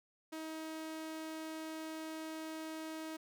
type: tone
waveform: sawtooth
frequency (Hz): 317.2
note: D#4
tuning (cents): +33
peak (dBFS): -38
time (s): 0.32-3.17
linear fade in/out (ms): 10
effects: none